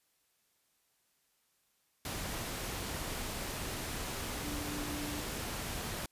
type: tone in noise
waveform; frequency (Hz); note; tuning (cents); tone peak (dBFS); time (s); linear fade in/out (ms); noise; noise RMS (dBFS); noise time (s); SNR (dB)
sine; 293.7; D4; 0; -41; 4.44-5.2; 2; pink; -39; 2.05-6.06; -5
effects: white hiss -75 dBFS RMS until 6.11 s + resampled to 32000 Hz